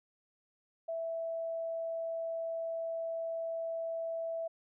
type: tone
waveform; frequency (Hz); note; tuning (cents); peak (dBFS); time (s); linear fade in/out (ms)
sine; 659.3; E5; 0; -34; 0.88-4.48; 10
effects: none